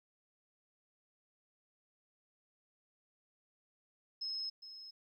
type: tone with echo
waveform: sine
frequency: 5170 Hz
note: E8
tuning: 34 cents flat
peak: -37 dBFS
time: 4.21-4.5 s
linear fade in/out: 10 ms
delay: 410 ms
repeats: 1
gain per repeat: -11 dB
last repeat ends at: 4.91 s
effects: 13-bit